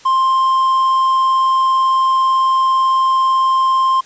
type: tone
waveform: triangle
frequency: 1053 Hz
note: C6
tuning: 11 cents sharp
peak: -9 dBFS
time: 0.05-4.01 s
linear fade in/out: 10 ms
effects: white hiss -43 dBFS RMS until 4.05 s + resampled to 16000 Hz

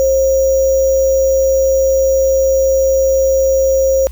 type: tone with sample-and-hold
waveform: sine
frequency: 534 Hz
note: C5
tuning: 35 cents sharp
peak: -9 dBFS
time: 0-4.07 s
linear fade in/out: 0 ms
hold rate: 6300 Hz
effects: added 60 Hz sine -25 dBFS peak until 4.11 s + white hiss -45 dBFS RMS until 4.11 s

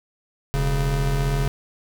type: tone pair together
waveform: square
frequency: 41.2 / 138.59 Hz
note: E1 / C#3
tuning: 0 / 0 cents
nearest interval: octave + major sixth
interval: 2100 cents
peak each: -23 dBFS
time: 0.54-1.48 s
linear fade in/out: 0 ms
effects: none

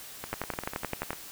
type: two click trains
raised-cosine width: 0.5 ms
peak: -15 / -20 dBFS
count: 10 / 10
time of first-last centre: 0.33-1.106 / 0.24-1.131 s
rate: 11.6 / 10.1 Hz
effects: white hiss -45 dBFS RMS until 1.31 s

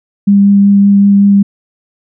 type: tone with vibrato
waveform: sine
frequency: 200.2 Hz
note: G3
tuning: 37 cents sharp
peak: -3 dBFS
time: 0.27-1.43 s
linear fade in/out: 10 ms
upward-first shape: triangle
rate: 5.3 Hz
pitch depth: 10 cents each way
effects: none

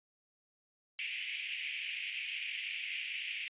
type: band-pass noise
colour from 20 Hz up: white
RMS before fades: -40 dBFS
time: 0.99-3.48 s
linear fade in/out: 0 ms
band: 2200 to 2900 Hz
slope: 48 dB/octave
effects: resampled to 8000 Hz

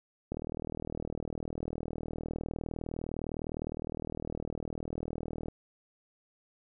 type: click train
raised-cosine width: 2 ms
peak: -23 dBFS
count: 206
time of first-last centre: 0.32-5.484 s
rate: 39.7 Hz
effects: none

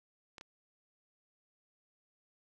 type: clicks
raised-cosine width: 0.2 ms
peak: -30 dBFS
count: 2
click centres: 0.382 / 0.411 s
effects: none

